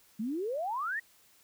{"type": "exponential sweep", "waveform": "sine", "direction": "up", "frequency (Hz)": [204, 1933], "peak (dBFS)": -31, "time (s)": [0.19, 1], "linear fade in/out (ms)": 10, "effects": ["white hiss -63 dBFS RMS until 1.43 s"]}